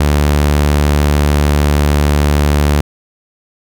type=tone; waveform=sawtooth; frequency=73.3 Hz; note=D2; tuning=3 cents flat; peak=-5 dBFS; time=0-2.81 s; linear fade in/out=5 ms; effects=none